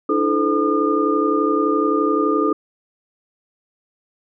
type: tone cluster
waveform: sine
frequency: 295.7 / 327.4 / 432.6 / 508 / 1213 Hz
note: D4 / E4 / A4 / B4 / D#6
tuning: +12 / -12 / -29 / +49 / -44 cents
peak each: -21 / -22 / -20 / -27 / -21 dBFS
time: 0.09-2.53 s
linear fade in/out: 5 ms
effects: none